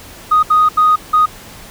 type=tone bursts at uneven times; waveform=sine; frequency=1244.5 Hz; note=D#6; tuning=in tune; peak=-6 dBFS; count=4; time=0.31-0.43 / 0.5-0.69 / 0.77-0.96 / 1.13-1.26 s; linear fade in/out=10 ms; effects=tanh soft clip ceiling -3 dBFS + pink hiss -36 dBFS RMS until 1.7 s